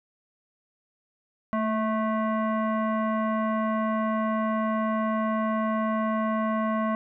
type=tone with frequency modulation; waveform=sine; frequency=221 Hz; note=A3; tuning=8 cents sharp; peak=-23 dBFS; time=1.53-6.95 s; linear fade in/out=0 ms; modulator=872 Hz; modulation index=1.1; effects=none